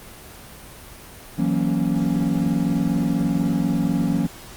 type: chord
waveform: triangle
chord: F# dominant seventh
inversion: third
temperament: equal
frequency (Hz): 164.81 / 185 / 233.1 / 277.2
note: E3 / F#3 / A#3 / C#4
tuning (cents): 0 / 0 / 0 / 0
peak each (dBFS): -22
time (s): 1.38-4.27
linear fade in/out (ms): 10
effects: pink hiss -41 dBFS RMS until 4.56 s + Opus 24 kbps